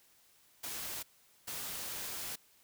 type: noise bursts at uneven times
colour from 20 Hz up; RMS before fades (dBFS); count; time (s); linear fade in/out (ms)
white; -41; 2; 0.63-1.03 / 1.47-2.36; 10
effects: white hiss -66 dBFS RMS until 2.63 s